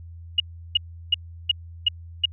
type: tone bursts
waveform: sine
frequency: 2874 Hz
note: F7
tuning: 49 cents sharp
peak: -14 dBFS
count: 6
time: 0.38-2.256 s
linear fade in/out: 5 ms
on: 21 ms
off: 350 ms
effects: added 84 Hz sine -38 dBFS peak until 2.32 s